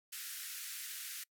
white band-pass noise, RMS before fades -45 dBFS, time 0.12-1.24 s, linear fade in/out 10 ms, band 1400 to 16000 Hz, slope 48 dB/octave, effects noise-tail reverb RT60 0.1 s tail -24 dB re dry

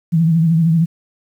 sine tone with vibrato, 164 Hz, E3, 9 cents flat, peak -10 dBFS, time 0.12-0.86 s, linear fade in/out 20 ms, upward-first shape triangle, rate 13 Hz, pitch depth 81 cents each way, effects 8-bit

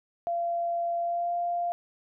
sine tone with pitch glide, 686 to 696 Hz, F5 to F5, -31 to -6 cents, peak -26 dBFS, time 0.27-1.72 s, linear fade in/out 0 ms, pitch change +25 cents, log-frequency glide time 0.99-1.34 s, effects none

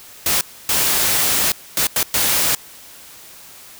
white noise bursts at uneven times, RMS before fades -17 dBFS, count 5, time 0.26-0.41 / 0.69-1.52 / 1.77-1.87 / 1.96-2.03 / 2.14-2.55 s, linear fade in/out 2 ms, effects white hiss -41 dBFS RMS until 3.79 s

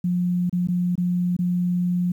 sine tone with dropouts, 177.9 Hz, F3, 32 cents sharp, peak -19 dBFS, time 0.04-2.12 s, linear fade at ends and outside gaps 5 ms, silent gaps 0.496-0.527 / 0.673-0.685 / 0.955-0.978 / 1.367-1.389 s, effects 9-bit

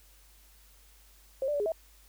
sine tone with pitch steps, 534 / 590 / 576 / 413.5 / 648 Hz, C5 / D5 / D5 / G#4 / E5, +35 / +8 / -34 / -8 / -30 cents, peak -27 dBFS, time 1.42-1.72 s, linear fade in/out 2 ms, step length 60 ms, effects added 50 Hz sine -58 dBFS peak until 2.08 s + white hiss -61 dBFS RMS until 2.08 s

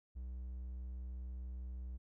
triangle tone, 62.4 Hz, B1, 19 cents sharp, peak -40 dBFS, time 0.15-1.98 s, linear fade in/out 20 ms, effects none

